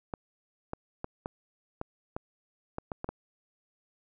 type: clicks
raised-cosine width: 1 ms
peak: -20 dBFS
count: 10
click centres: 0.138 / 0.734 / 1.044 / 1.259 / 1.814 / 2.165 / 2.784 / 2.918 / 3.044 / 3.09 s
effects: none